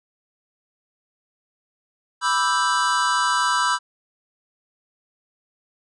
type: chord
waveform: square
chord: E minor seventh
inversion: second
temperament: equal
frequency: 987.8 / 1174.7 / 1318.5 / 1568 Hz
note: B5 / D6 / E6 / G6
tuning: 0 / 0 / 0 / 0 cents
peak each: -23 / -28 / -24 / -25 dBFS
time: 2.21-3.79 s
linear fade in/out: 50 ms
effects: resampled to 22050 Hz